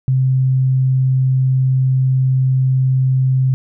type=tone; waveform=sine; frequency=130.81 Hz; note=C3; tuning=in tune; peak=-11 dBFS; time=0.08-3.54 s; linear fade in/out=0 ms; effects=none

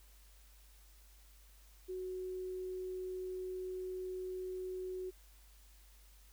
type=tone; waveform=sine; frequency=370 Hz; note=F#4; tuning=in tune; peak=-39 dBFS; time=1.88-5.11 s; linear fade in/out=20 ms; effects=added 50 Hz sine -59 dBFS peak until 6.32 s + white hiss -66 dBFS RMS until 6.32 s

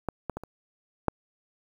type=clicks; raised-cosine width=1 ms; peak=-14 / -16 / -20 / -26 / -8 dBFS; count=5; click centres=0.087 / 0.297 / 0.37 / 0.436 / 1.083 s; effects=8-bit

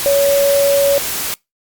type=tone in noise; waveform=sine; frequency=562 Hz; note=C#5; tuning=24 cents sharp; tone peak=-10 dBFS; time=0.06-0.98 s; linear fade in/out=0 ms; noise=white; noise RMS=-21 dBFS; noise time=0-1.34 s; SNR=+8 dB; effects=noise-tail reverb RT60 0.2 s tail -25 dB re dry + Opus 48 kbps

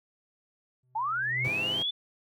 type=tone with exponential growth; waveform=triangle; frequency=126.8 Hz; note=B2; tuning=46 cents sharp; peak=-27 dBFS; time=0.83-1.48 s; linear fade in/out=5 ms; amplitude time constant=140 ms
type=linear sweep; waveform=sine; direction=up; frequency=830.6 to 3520 Hz; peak=-27 dBFS; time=0.95-1.91 s; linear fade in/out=10 ms
type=chord; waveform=10% pulse; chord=Ab augmented; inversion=none; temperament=equal with one note detuned; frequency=103.83 / 130.81 / 168.28 Hz; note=Ab2 / C3 / E3; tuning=0 / 0 / +36 cents; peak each=-33 dBFS; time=1.44-1.83 s; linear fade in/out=10 ms
effects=none

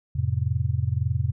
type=chord; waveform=sine; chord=F major; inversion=none; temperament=just; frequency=87.31 / 109.13 / 130.96 Hz; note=F2 / A2 / C3; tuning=0 / -14 / +2 cents; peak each=-26 dBFS; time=0.15-1.32 s; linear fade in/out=10 ms; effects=none

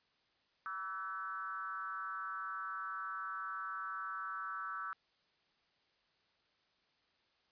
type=tone with frequency modulation; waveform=sine; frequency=1326 Hz; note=E6; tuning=10 cents sharp; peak=-39 dBFS; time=0.66-4.93 s; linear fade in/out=0 ms; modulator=182 Hz; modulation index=1.1; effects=white hiss -75 dBFS RMS until 7.51 s + resampled to 11025 Hz

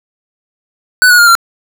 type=tone with pitch steps; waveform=square; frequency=1495 / 1453.3 / 1412.7 / 1373.3 Hz; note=F#6 / F#6 / F6 / F6; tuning=+17 / -31 / +19 / -30 cents; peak=-4 dBFS; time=1.02-1.352 s; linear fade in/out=0 ms; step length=83 ms; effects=none

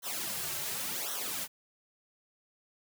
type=noise with flanger; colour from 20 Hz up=white; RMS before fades=-36 dBFS; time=0.02-1.48 s; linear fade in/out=50 ms; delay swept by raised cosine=0.42 to 4.12 ms; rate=0.91 Hz; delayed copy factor=-0.85; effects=none

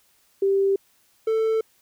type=tone pair in turn; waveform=sine / triangle; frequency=392 / 443.5 Hz; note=G4 / A4; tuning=0 / +14 cents; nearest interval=major second; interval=214 cents; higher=second; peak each=-17 dBFS; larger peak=neither; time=0.42-0.76 / 1.27-1.61 s; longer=neither; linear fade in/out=5 ms; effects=white hiss -62 dBFS RMS until 1.81 s

